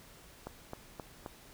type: click train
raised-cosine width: 1 ms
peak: -26 dBFS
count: 4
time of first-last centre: 0.47-1.262 s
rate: 3.79 Hz
effects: pink hiss -56 dBFS RMS until 1.53 s